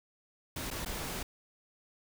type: noise with dropouts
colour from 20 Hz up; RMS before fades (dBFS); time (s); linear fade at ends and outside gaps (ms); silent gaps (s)
pink; -38; 0.56-1.23; 5; 0.704-0.711 / 0.85-0.859
effects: none